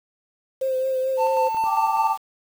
sine tone with vibrato, 523.3 Hz, C5, in tune, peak -20 dBFS, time 0.61-1.49 s, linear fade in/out 10 ms, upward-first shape triangle, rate 4.6 Hz, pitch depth 29 cents each way
triangle tone with tremolo, 892 Hz, A5, 23 cents sharp, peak -17 dBFS, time 1.17-2.17 s, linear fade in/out 50 ms, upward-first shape square, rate 5 Hz, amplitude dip 35%
clicks, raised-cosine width 1 ms, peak -23 / -23 dBFS, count 2, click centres 1.546 / 1.639 s
sine chord, G suspended second, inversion none, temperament equal with one note detuned, 784 / 873.4 / 1174.7 Hz, G5 / A5 / D6, 0 / -13 / 0 cents, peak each -26 dBFS, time 1.64-2.18 s, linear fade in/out 50 ms
effects 7-bit

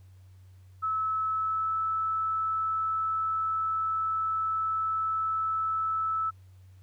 sine tone with pitch glide, 1300 to 1309.8 Hz, E6 to E6, -24 to -11 cents, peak -26 dBFS, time 0.82-6.31 s, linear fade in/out 20 ms, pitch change +13 cents, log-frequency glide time 1.31-1.78 s, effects added 93 Hz sine -50 dBFS peak until 6.82 s + pink hiss -69 dBFS RMS until 6.82 s

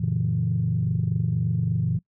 sine chord, F# dominant seventh, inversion none, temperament equal with one note detuned, 92.5 / 116.54 / 141.59 / 164.81 Hz, F#2 / A#2 / C#3 / E3, 0 / 0 / +37 / 0 cents, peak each -30 / -24 / -29 / -25 dBFS, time 0-1.99 s, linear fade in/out 10 ms, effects noise-tail reverb RT60 0.1 s tail -23 dB re dry + tanh soft clip ceiling -13 dBFS

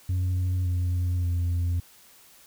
sine tone with pitch steps, 91.3 / 89.06 / 86.88 Hz, F#2 / F2 / F2, -23 / +34 / -8 cents, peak -20 dBFS, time 0.09-1.8 s, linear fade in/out 5 ms, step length 570 ms, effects tanh soft clip ceiling -22 dBFS + white hiss -54 dBFS RMS until 2.46 s

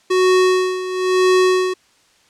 square tone with tremolo, 370 Hz, F#4, in tune, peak -11 dBFS, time 0.1-1.74 s, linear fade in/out 10 ms, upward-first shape sine, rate 1 Hz, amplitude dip 75%, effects white hiss -55 dBFS RMS until 2.29 s + low-pass 7000 Hz 12 dB/octave

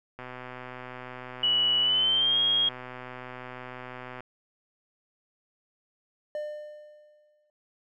click train, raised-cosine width 0.5 ms, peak -25 dBFS, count 507, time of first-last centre 0.19-4.206 s, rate 126 Hz
sine tone with pitch glide, 2943 to 3265 Hz, F#7 to G#7, -10 to -30 cents, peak -21 dBFS, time 1.43-2.69 s, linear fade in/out 5 ms, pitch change +180 cents, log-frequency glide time 1.81-2.39 s
triangle tone with exponential decay, 600 Hz, D5, 37 cents sharp, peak -27 dBFS, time 6.35-7.5 s, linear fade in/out 1 ms, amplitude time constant 250 ms
effects none

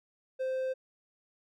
triangle tone, 521 Hz, C5, 7 cents flat, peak -28 dBFS, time 0.39-0.74 s, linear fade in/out 20 ms, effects none

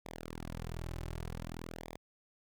sawtooth tone with flanger, 41.2 Hz, E1, in tune, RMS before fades -43 dBFS, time 0.05-1.97 s, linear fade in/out 10 ms, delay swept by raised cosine 0.69 to 4.29 ms, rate 0.54 Hz, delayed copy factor -0.9, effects none

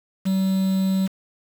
triangle tone with quantisation, 190.9 Hz, G3, 46 cents flat, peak -16 dBFS, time 0.25-1.08 s, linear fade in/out 20 ms, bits 6, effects none

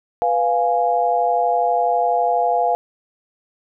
sine chord, F diminished, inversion second, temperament equal, 493.9 / 698.5 / 830.6 Hz, Cb5 / F5 / Ab5, 0 / 0 / 0 cents, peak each -22 / -17 / -21 dBFS, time 0.22-2.75 s, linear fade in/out 0 ms, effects none

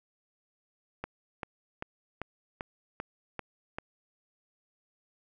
click train, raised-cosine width 0.5 ms, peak -20 dBFS, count 8, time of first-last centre 1.04-3.785 s, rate 2.55 Hz, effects none

